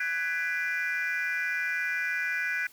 sine chord, G# half-diminished seventh, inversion third, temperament just, 1495.1 / 1661.2 / 1993.5 / 2392 Hz, F#6 / G#6 / B6 / D7, +18 / 0 / +16 / +31 cents, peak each -30 / -32 / -32 / -33 dBFS, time 0-2.67 s, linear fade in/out 5 ms, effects tanh soft clip ceiling -22 dBFS + white hiss -56 dBFS RMS until 2.72 s

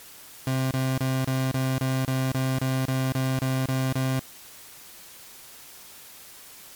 30% pulse tone bursts, 131.3 Hz, C3, 6 cents sharp, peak -20 dBFS, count 14, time 0.47-4.194 s, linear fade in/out 2 ms, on 240 ms, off 28 ms, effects white hiss -46 dBFS RMS until 6.75 s + MP3 96 kbps

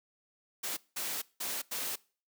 white noise bursts at uneven times, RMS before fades -36 dBFS, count 4, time 0.63-0.77 / 0.96-1.22 / 1.4-1.62 / 1.71-1.96 s, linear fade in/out 10 ms, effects noise-tail reverb RT60 0.4 s tail -23 dB re dry + high-pass 200 Hz 12 dB/octave

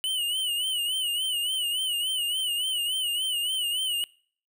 square tone with vibrato, 2960 Hz, F#7, in tune, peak -26 dBFS, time 0.04-4.04 s, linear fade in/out 0 ms, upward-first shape sine, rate 3.5 Hz, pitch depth 93 cents each way, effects noise-tail reverb RT60 0.5 s tail -24 dB re dry

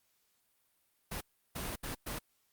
pink noise bursts at uneven times, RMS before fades -39 dBFS, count 4, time 1.11-1.21 / 1.55-1.76 / 1.83-1.95 / 2.06-2.19 s, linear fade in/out 10 ms, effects white hiss -75 dBFS RMS until 2.52 s + Opus 48 kbps

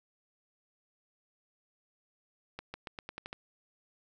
accelerating click train, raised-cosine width 0.3 ms, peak -24 dBFS, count 8, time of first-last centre 2.59-3.329 s, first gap 150 ms, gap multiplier 0.88, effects none

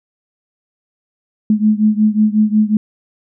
sine beating tone pair, 211.8 / 217.3 Hz, G#3 / A3, +34 / -21 cents, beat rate 5.5 Hz, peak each -12 / -14 dBFS, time 1.5-2.77 s, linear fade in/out 2 ms, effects none

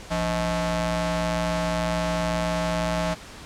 sawtooth ring-modulated tone, 230 Hz, A#3, 23 cents flat, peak -16 dBFS, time 0.1-3.15 s, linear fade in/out 20 ms, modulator 402 Hz, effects pink hiss -42 dBFS RMS until 3.45 s + low-pass 8000 Hz 12 dB/octave

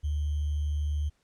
sine tone with sample-and-hold, 73.9 Hz, D2, 11 cents sharp, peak -26 dBFS, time 0.03-1.1 s, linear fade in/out 20 ms, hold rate 3150 Hz, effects pink hiss -71 dBFS RMS until 1.23 s + low-pass 9000 Hz 12 dB/octave

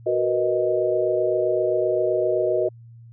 sine chord, B major seventh, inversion second, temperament equal with one note detuned, 370 / 466.2 / 493.9 / 625.1 Hz, F#4 / A#4 / B4 / D#5, 0 / 0 / 0 / +8 cents, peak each -23 / -27 / -27 / -22 dBFS, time 0.06-2.69 s, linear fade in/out 10 ms, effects added 116 Hz sine -42 dBFS peak until 3.12 s

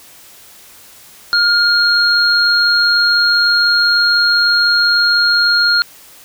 sine tone pair together, 1418 / 4254 Hz, F6 / C8, +26 / +28 cents, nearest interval octave + perfect fifth, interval 1902 cents, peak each -12 dBFS, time 1.33-5.82 s, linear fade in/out 0 ms, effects white hiss -41 dBFS RMS until 6.24 s

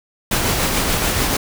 pink noise with tremolo, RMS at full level -17 dBFS, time 0.31-1.37 s, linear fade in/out 5 ms, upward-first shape triangle, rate 6.9 Hz, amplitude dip 35%, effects none

